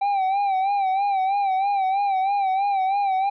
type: tone with vibrato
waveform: triangle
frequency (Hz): 782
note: G5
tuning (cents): -4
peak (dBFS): -17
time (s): 0.01-3.3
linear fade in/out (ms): 10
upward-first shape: sine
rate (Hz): 3.1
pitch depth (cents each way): 69
effects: resampled to 11025 Hz